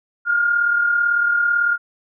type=tone pair together; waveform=sine; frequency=1412 / 1450 Hz; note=F6 / F#6; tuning=+19 / -35 cents; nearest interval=unison; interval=46 cents; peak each=-15 / -25 dBFS; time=0.25-1.78 s; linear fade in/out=50 ms; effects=none